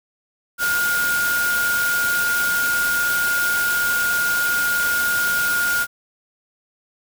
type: tone in noise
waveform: sine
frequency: 1426 Hz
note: F6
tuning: 36 cents sharp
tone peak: -18 dBFS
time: 0.58-5.87 s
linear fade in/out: 50 ms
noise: white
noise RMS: -26 dBFS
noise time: 0.58-5.87 s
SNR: +5 dB
effects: none